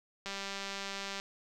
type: click train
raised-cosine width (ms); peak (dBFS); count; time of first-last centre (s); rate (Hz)
0.2; -22; 186; 0.26-1.199; 197
effects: none